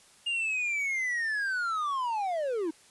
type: linear sweep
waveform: triangle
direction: down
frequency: 2835 to 300.7 Hz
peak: -26 dBFS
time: 0.26-2.71 s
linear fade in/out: 10 ms
effects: white hiss -58 dBFS RMS until 2.9 s + resampled to 24000 Hz